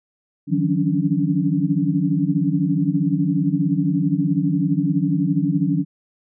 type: tone cluster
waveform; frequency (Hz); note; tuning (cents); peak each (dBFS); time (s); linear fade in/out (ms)
sine; 153 / 168.3 / 185.2 / 277.8 / 289.8; D#3 / E3 / F#3 / C#4 / D4; -29 / +36 / +2 / +4 / -23; -23; 0.47-5.85; 50
effects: none